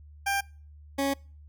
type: tone pair in turn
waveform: 20% pulse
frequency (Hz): 794 / 276.2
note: G5 / C#4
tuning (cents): +22 / -6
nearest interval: octave + tritone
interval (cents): 1828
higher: first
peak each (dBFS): -20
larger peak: neither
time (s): 0.26-0.41 / 0.98-1.14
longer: second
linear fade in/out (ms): 10
effects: noise-tail reverb RT60 0.4 s tail -26 dB re dry + added 74 Hz sine -47 dBFS peak until 1.48 s